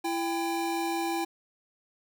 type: tone pair together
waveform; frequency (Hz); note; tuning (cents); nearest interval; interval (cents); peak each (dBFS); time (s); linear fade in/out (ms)
square; 335.1 / 797; E4 / G5; +29 / +28; octave + minor third; 1499; -31 / -32; 0.04-1.25; 10
effects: none